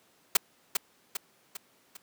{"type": "noise with echo", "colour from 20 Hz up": "white", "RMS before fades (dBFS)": -20, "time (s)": [0.35, 0.37], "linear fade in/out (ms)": 5, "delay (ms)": 400, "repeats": 4, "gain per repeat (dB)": -6, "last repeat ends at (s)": 1.97, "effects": ["pink hiss -64 dBFS RMS until 2.02 s", "high-pass 200 Hz 12 dB/octave"]}